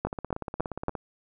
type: two click trains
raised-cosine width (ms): 1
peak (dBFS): -12 / -19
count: 4 / 16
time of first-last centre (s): 0.05-0.883 / 0.07-0.952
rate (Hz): 3.6 / 17
effects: none